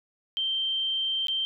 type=tone with dropouts; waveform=sine; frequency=3136 Hz; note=G7; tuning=in tune; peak=-25 dBFS; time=0.37-1.45 s; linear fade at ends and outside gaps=0 ms; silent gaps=1.27-1.283 s; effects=none